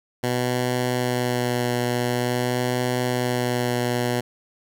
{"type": "tone with vibrato", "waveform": "10% pulse", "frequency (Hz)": 123.47, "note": "B2", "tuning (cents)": 0, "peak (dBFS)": -13, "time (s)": [0.23, 4.21], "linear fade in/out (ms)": 10, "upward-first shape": "sine", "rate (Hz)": 0.47, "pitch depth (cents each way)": 17, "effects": []}